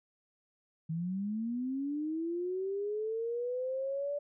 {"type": "linear sweep", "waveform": "sine", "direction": "up", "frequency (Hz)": [156.8, 583], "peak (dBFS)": -32, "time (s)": [0.89, 4.19], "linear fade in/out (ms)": 10, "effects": []}